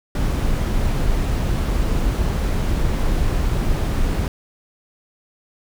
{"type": "noise", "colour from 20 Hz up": "brown", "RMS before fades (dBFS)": -19, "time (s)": [0.15, 4.28], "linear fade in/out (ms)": 2, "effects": []}